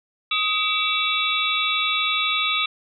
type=tone cluster; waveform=sine; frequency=1255 / 2292 / 2692 / 3460 / 3828 Hz; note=D#6 / D7 / E7 / A7 / A#7; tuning=+15 / -43 / +36 / -30 / +45 cents; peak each=-26 dBFS; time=0.31-2.66 s; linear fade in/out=5 ms; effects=none